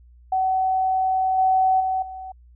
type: tone with level steps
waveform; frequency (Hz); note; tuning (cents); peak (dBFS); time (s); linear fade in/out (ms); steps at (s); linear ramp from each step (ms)
sine; 755; F#5; +35; -18 / -15 / -20 / -32; 0.32-2.32; 5; 1.38 / 1.8 / 2.02; 5
effects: added 60 Hz sine -47 dBFS peak until 2.55 s